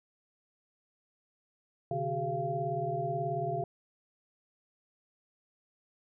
sine tone cluster, 130 / 148.4 / 375 / 413.4 / 689 Hz, C3 / D3 / F#4 / G#4 / F5, -11 / +18 / +23 / -8 / -24 cents, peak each -39 / -38 / -38 / -39 / -33 dBFS, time 1.91-3.64 s, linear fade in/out 2 ms, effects none

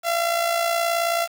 sawtooth tone with amplitude modulation, 680 Hz, F5, 46 cents flat, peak -14 dBFS, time 0.03-1.28 s, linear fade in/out 50 ms, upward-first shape sine, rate 58.9 Hz, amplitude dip 50%, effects 7-bit

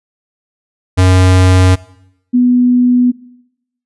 square / sine tone pair in turn, 92.5 / 246.9 Hz, F#2 / B3, 0 / 0 cents, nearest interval octave + perfect fourth, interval 1700 cents, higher second, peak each -6 dBFS, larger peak neither, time 0.97-1.76 / 2.33-3.12 s, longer neither, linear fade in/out 20 ms, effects noise-tail reverb RT60 0.8 s tail -20 dB re dry + resampled to 24000 Hz

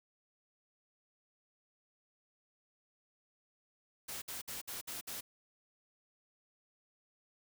white noise bursts, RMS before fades -43 dBFS, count 6, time 4.08-5.21 s, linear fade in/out 10 ms, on 140 ms, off 58 ms, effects none

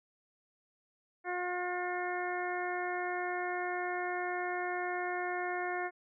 harmonic tone, 358.2 Hz, F4, 44 cents sharp, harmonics 1 / 2 / 3 / 4 / 5 / 6, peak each -38 / -37 / -44 / -42 / -41 / -44 dBFS, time 1.24-5.91 s, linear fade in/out 50 ms, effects none

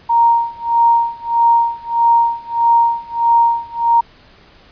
sine tone with tremolo, 932.3 Hz, A#5, in tune, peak -7 dBFS, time 0.09-4.01 s, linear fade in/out 10 ms, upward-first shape sine, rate 1.6 Hz, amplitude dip 95%, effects pink hiss -46 dBFS RMS until 4.71 s + resampled to 11025 Hz

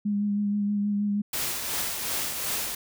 sine tone with vibrato, 204.9 Hz, G#3, 23 cents flat, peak -23 dBFS, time 0.05-1.22 s, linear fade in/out 10 ms, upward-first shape sine, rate 6.3 Hz, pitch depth 21 cents each way
white noise with tremolo, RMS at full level -28 dBFS, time 1.33-2.75 s, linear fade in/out 5 ms, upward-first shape triangle, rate 2.7 Hz, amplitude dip 45%
effects none

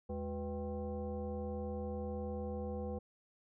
sine tone with frequency modulation, 207.7 Hz, G#3, in tune, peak -37 dBFS, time 0.09-2.99 s, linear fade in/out 10 ms, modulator 287 Hz, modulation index 1.5, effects none

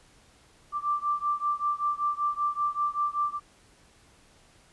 sine beating tone pair, 1174.7 / 1179.9 Hz, D6 / D6, 0 / +8 cents, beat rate 5.2 Hz, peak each -28 / -29 dBFS, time 0.72-3.4 s, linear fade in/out 50 ms, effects pink hiss -59 dBFS RMS until 4.72 s + resampled to 24000 Hz

